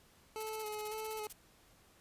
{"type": "tone with vibrato", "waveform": "25% pulse", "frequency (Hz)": 430.5, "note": "A4", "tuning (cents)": -38, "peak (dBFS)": -36, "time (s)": [0.36, 1.27], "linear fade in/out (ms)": 0, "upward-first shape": "square", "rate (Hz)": 1.8, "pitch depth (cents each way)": 22}
{"type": "noise bursts", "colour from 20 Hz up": "blue", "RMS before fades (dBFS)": -46, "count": 15, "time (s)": [0.4, 1.328], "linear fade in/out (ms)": 5, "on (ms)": 32, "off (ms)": 32}
{"effects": ["pink hiss -65 dBFS RMS until 2 s", "resampled to 32000 Hz"]}